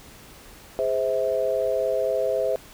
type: chord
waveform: sine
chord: Ab augmented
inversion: none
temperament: just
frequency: 415.3 / 519.1 / 648.9 Hz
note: Ab4 / C5 / E5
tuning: 0 / -14 / -27 cents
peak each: -28 / -24 / -25 dBFS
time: 0.79-2.56 s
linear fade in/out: 0 ms
effects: pink hiss -47 dBFS RMS until 2.73 s